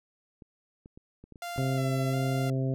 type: clicks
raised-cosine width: 3 ms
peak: -35 dBFS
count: 8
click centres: 0.422 / 0.859 / 0.975 / 1.24 / 1.323 / 1.358 / 1.562 / 1.624 s
type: tone with vibrato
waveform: sawtooth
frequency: 685 Hz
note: F5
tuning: 34 cents flat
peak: -31 dBFS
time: 1.42-2.5 s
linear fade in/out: 2 ms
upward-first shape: square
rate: 1.4 Hz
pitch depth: 25 cents each way
type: harmonic tone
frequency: 132.3 Hz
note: C3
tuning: 20 cents sharp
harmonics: 1 / 2 / 3 / 4 / 5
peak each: -27 / -33 / -37 / -39 / -41 dBFS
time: 1.58-2.74 s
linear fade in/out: 0 ms
effects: none